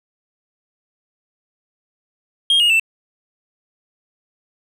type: tone with pitch steps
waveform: triangle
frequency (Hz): 3233 / 2862 / 2665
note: G#7 / F7 / E7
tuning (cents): -47 / +42 / +18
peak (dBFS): -10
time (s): 2.5-2.797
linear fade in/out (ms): 2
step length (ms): 99
effects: none